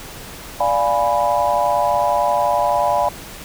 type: chord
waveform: sine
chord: D diminished seventh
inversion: none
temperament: equal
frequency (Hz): 587.3 / 698.5 / 830.6 / 987.8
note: D5 / F5 / Ab5 / Cb6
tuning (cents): 0 / 0 / 0 / 0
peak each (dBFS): -20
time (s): 0.6-3.09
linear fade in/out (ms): 5
effects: pink hiss -35 dBFS RMS until 3.44 s